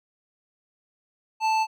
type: tone with hard clipping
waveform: sine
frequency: 880 Hz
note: A5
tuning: in tune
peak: -22 dBFS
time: 1.4-1.67 s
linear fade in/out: 50 ms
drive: 12 dB
effects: none